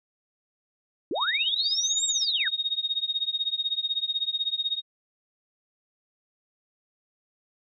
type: linear two-way sweep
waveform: sine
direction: up then down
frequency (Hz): 261.6 to 7700 to 1435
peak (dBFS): -26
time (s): 1.11-2.48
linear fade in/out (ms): 2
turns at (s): 2.06
type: tone with tremolo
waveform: sine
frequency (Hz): 3729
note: A#7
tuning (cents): 0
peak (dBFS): -21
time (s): 1.15-4.82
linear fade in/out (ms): 50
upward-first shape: triangle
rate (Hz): 16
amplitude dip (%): 100
effects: none